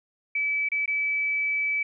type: tone with dropouts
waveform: sine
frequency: 2300 Hz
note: D7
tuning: 37 cents flat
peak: -23 dBFS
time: 0.35-1.83 s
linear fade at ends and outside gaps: 5 ms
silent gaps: 0.688-0.717 / 0.859-0.877 s
effects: none